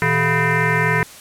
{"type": "tone with frequency modulation", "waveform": "sine", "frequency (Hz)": 987.8, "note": "B5", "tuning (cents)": 0, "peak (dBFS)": -14, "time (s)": [0.02, 1.03], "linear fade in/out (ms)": 0, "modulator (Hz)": 276, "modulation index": 4.2, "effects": ["white hiss -40 dBFS RMS until 1.2 s", "low-pass 12000 Hz 12 dB/octave"]}